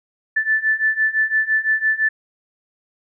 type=beating tone pair; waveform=sine; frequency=1752 / 1757.9 Hz; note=A6 / A6; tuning=-8 / -2 cents; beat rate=5.9 Hz; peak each=-20 / -18 dBFS; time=0.36-2.09 s; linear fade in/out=10 ms; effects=none